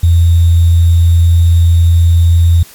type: tone with sample-and-hold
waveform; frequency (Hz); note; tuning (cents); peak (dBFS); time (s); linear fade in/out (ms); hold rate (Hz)
sine; 84.6; E2; +45; -4; 0.03-2.63; 5; 3675
effects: white hiss -38 dBFS RMS until 2.74 s + AAC 64 kbps